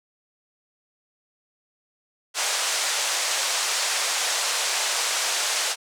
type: band-pass noise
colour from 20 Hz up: white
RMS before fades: -25 dBFS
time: 2.34-5.76 s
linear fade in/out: 50 ms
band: 510 to 8200 Hz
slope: 24 dB/octave
effects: none